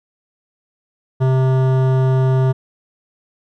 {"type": "tone with hard clipping", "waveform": "sine", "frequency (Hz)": 130.81, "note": "C3", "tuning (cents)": 0, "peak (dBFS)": -14, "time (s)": [1.2, 2.53], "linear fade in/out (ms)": 20, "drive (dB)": 15, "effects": []}